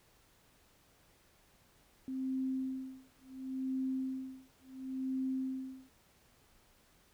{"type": "tone with tremolo", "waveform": "sine", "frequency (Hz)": 262.3, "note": "C4", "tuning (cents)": 4, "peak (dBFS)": -32, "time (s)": [2.08, 5.89], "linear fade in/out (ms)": 0, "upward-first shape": "sine", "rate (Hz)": 0.71, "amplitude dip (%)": 100, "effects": ["pink hiss -67 dBFS RMS until 7.13 s"]}